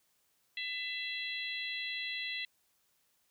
harmonic tone, 669 Hz, E5, 25 cents sharp, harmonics 3 / 4 / 5 / 6, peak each -40 / -41 / -42 / -43 dBFS, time 0.57-2.45 s, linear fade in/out 2 ms, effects white hiss -74 dBFS RMS until 3.3 s

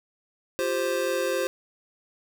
square chord, F suspended second, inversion none, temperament just, 349.2 / 392.9 / 523.8 Hz, F4 / G4 / C5, 0 / +4 / +2 cents, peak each -32 / -31 / -27 dBFS, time 0.59-1.47 s, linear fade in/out 0 ms, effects none

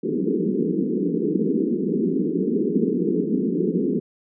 pink band-pass noise, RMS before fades -22 dBFS, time 0.03-4 s, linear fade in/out 10 ms, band 170 to 450 Hz, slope 96 dB/octave, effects none

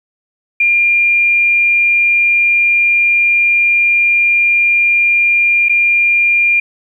sine tone with dropouts, 2400 Hz, D7, 37 cents sharp, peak -8 dBFS, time 0.6-6.6 s, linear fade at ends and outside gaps 5 ms, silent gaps 5.686-5.694 s, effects 8-bit

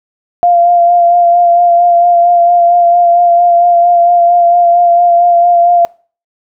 sine tone with vibrato, 695 Hz, F5, 9 cents flat, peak -4 dBFS, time 0.43-5.85 s, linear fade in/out 0 ms, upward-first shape sine, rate 4.4 Hz, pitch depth 21 cents each way, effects noise-tail reverb RT60 0.4 s tail -24 dB re dry

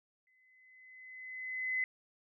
sine tone with exponential growth, 2030 Hz, B6, 47 cents sharp, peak -29 dBFS, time 0.27-1.84 s, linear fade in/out 1 ms, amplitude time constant 340 ms, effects none

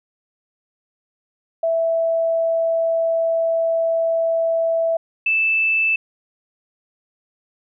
sine tone pair in turn, 659.3 / 2637 Hz, E5 / E7, 0 / 0 cents, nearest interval 2 octaves, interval 2400 cents, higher second, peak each -16 / -15 dBFS, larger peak second, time 1.63-4.97 / 5.26-5.96 s, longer first, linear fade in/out 5 ms, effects none

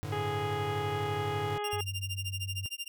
square chord, G suspended second, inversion none, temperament equal, 98 / 110 / 146.83 Hz, G2 / A2 / D3, 0 / 0 / 0 cents, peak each -39 / -39 / -40 dBFS, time 0.03-1.58 s, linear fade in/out 0 ms
harmonic tone, 415.3 Hz, G#4, in tune, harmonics 1 / 2 / 3 / 4 / 5 / 6 / 7 / 8, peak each -35 / -36 / -41 / -47 / -46 / -52 / -48 / -50 dBFS, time 0.12-1.81 s, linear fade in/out 5 ms
sawtooth tone with tremolo, 2794 Hz, F7, in tune, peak -30 dBFS, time 1.64-2.88 s, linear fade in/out 2 ms, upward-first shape sine, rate 13 Hz, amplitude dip 100%
sine tone, 98 Hz, G2, in tune, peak -35 dBFS, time 1.73-2.66 s, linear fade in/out 0 ms
effects none

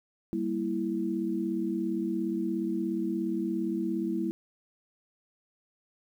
sine chord, E diminished, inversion first, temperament equal, 196 / 233.1 / 329.6 Hz, G3 / Bb3 / E4, 0 / 0 / 0 cents, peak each -33 / -34 / -30 dBFS, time 0.33-4.31 s, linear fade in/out 0 ms, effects 10-bit

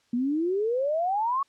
sine exponential sweep, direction up, 233.1 to 1131 Hz, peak -23 dBFS, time 0.13-1.43 s, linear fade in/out 5 ms, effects white hiss -66 dBFS RMS until 1.48 s + low-pass 6000 Hz 12 dB/octave

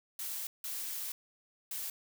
blue noise bursts at uneven times, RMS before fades -39 dBFS, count 3, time 0.19-0.47 / 0.64-1.12 / 1.71-1.9 s, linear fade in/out 2 ms, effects none

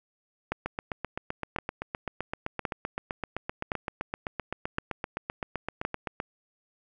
two click trains, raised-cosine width 0.5 ms, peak -16 / -13 dBFS, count 44 / 6, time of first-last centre 0.66-6.201 / 0.52-5.85 s, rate 7.76 / 0.938 Hz, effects none

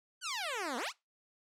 10% pulse exponential two-way sweep, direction down then up, 1587 to 225.8 to 1587 Hz, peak -27 dBFS, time 0.21-0.93 s, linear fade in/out 50 ms, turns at 0.77 s, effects noise-tail reverb RT60 0.2 s tail -21 dB re dry + low-pass 10000 Hz 12 dB/octave

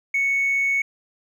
triangle tone with hard clipping, 2216 Hz, C#7, 1 cent flat, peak -18 dBFS, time 0.14-0.82 s, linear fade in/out 5 ms, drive 2 dB, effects none

